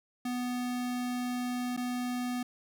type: tone with dropouts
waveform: square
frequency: 247.2 Hz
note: B3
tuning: 2 cents sharp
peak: -32 dBFS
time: 0.25-2.43 s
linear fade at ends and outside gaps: 5 ms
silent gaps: 1.766-1.774 s
effects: none